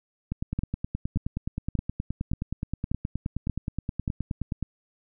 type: two click trains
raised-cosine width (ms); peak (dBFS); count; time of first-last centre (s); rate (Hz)
5; -16 / -14; 42 / 7; 0.32-4.627 / 0.59-4.078; 9.52 / 1.72
effects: none